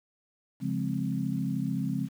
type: chord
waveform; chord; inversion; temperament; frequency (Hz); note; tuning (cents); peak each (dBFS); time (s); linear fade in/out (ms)
sine; Db major seventh; none; equal; 138.59 / 174.61 / 207.7 / 261.6; Db3 / F3 / Ab3 / C4; 0 / 0 / 0 / 0; -33; 0.6-2.09; 50
effects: 9-bit